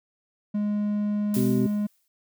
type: tone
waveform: triangle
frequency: 207.7 Hz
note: G#3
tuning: in tune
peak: -21 dBFS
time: 0.54-1.87 s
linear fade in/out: 10 ms
type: noise with exponential decay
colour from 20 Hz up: blue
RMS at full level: -33 dBFS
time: 1.34-2.08 s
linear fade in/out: 1 ms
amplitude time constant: 160 ms
type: harmonic tone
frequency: 127.6 Hz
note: C3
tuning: 43 cents flat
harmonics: 1 / 2 / 3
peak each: -27 / -24 / -28 dBFS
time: 1.36-1.67 s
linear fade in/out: 10 ms
effects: none